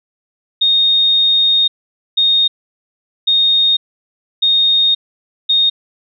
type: tone bursts at uneven times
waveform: sine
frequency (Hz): 3700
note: A#7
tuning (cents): -14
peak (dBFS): -9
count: 5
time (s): 0.61-1.68 / 2.17-2.48 / 3.27-3.77 / 4.42-4.95 / 5.49-5.7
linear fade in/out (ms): 10
effects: none